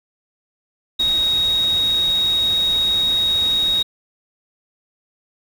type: tone in noise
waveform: sine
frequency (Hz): 3771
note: A#7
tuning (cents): +19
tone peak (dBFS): -15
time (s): 0.99-3.83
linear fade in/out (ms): 10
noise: pink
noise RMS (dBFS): -33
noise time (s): 0.99-3.83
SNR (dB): +15
effects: none